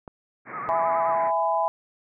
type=click; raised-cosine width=1 ms; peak=-24 dBFS; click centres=0.078 s
type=band-pass noise; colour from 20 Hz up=white; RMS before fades=-38 dBFS; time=0.45-1.32 s; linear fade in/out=50 ms; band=110 to 2200 Hz; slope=96 dB/octave
type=tone with vibrato; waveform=sine; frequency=1200 Hz; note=D6; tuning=37 cents sharp; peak=-31 dBFS; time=0.53-1.15 s; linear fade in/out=10 ms; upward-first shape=sine; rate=9.5 Hz; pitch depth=120 cents each way
type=chord; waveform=sine; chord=E major; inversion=none; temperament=equal with one note detuned; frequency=659.3 / 830.6 / 1002.7 Hz; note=E5 / G#5 / B5; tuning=0 / 0 / +26 cents; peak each=-25 dBFS; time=0.69-1.68 s; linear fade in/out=0 ms
effects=none